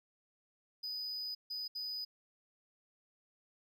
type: tone bursts at uneven times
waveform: triangle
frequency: 4979 Hz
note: D#8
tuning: in tune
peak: -37 dBFS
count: 3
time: 0.83-1.35 / 1.5-1.68 / 1.75-2.05 s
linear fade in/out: 10 ms
effects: none